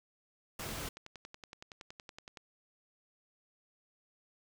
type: noise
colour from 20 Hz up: pink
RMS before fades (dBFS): -41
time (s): 0.59-0.89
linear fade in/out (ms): 5
type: click train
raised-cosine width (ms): 0.2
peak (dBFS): -30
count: 19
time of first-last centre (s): 0.69-2.372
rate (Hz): 10.7
effects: none